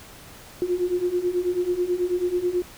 sine beating tone pair, 351.1 / 360.3 Hz, F4 / F#4, +9 / -46 cents, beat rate 9.2 Hz, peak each -26 / -23 dBFS, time 0.62-2.62 s, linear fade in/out 0 ms, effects pink hiss -45 dBFS RMS until 2.77 s

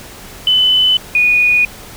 sine tone pair in turn, 3014 / 2463 Hz, F#7 / D#7, +31 / -18 cents, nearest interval minor third, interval 349 cents, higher first, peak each -8 dBFS, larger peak neither, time 0.47-0.97 / 1.15-1.65 s, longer neither, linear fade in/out 2 ms, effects pink hiss -34 dBFS RMS until 1.96 s

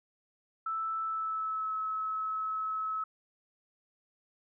sine tone with pitch glide, 1318.5 to 1292.9 Hz, E6 to E6, 0 to -34 cents, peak -31 dBFS, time 0.66-3.04 s, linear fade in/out 5 ms, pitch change -34 cents, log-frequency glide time 1.03-1.74 s, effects none

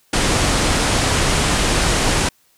pink low-pass noise, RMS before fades -17 dBFS, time 0.13-2.29 s, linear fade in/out 5 ms, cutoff 10000 Hz, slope 48 dB/octave, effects white hiss -58 dBFS RMS until 2.57 s

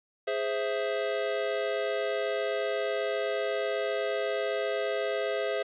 square chord, Ab augmented, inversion none, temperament equal, 415.3 / 523.3 / 659.3 Hz, Ab4 / C5 / E5, 0 / 0 / 0 cents, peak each -33 dBFS, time 0.27-5.63 s, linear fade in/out 10 ms, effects resampled to 8000 Hz + 10-bit

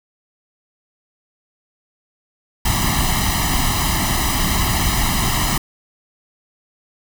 pink noise with comb filter, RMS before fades -18 dBFS, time 2.65-5.58 s, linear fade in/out 5 ms, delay 1 ms, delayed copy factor +0.9, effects none

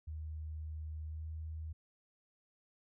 sine tone with pitch glide, 77.78 to 79.09 Hz, D#2 to D#2, 0 to +29 cents, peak -40 dBFS, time 0.07-1.73 s, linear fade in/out 10 ms, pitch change +29 cents, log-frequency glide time 1.08-1.27 s, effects none

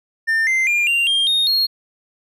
triangle tone with pitch steps, 1800 / 2080 / 2403 / 2776 / 3207 / 3705 / 4281 Hz, A6 / C7 / D7 / F7 / G7 / A#7 / C8, +39 / -11 / +39 / -11 / +39 / -11 / +39 cents, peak -13 dBFS, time 0.27-1.67 s, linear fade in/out 20 ms, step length 200 ms, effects resampled to 32000 Hz

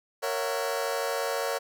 sawtooth chord, F# dominant seventh, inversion first, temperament just, 462.5 / 555 / 666 / 740 Hz, A#4 / C#5 / E5 / F#5, -14 / +2 / +18 / 0 cents, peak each -28 / -27 / -32 / -32 dBFS, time 0.22-1.59 s, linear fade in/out 20 ms, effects none

